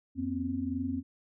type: tone cluster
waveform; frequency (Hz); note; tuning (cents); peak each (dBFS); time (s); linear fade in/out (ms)
sine; 87.5 / 243.3 / 266; F2 / B3 / C4; +4 / -26 / +29; -38 / -36 / -32; 0.15-1.03; 50
effects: none